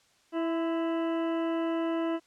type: harmonic tone with a mistuned harmonic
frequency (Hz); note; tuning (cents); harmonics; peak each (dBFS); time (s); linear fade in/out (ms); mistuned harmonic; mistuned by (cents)
329.6; E4; 0; 1 / 2 / 3 / 4 / 5 / 6 / 8 / 9; -28 / -34 / -40 / -43 / -48 / -49 / -50 / -50; 0.32-2.2; 50; 3; +40
effects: white hiss -65 dBFS RMS until 2.26 s + low-pass 7000 Hz 12 dB/octave